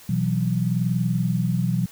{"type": "chord", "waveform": "sine", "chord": "B suspended fourth", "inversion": "none", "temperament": "just", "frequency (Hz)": [123.47, 164.63, 185.21], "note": ["B2", "E3", "F#3"], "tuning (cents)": [0, -2, 2], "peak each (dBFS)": -24, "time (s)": [0.09, 1.86], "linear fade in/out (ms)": 5, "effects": ["white hiss -47 dBFS RMS until 1.91 s"]}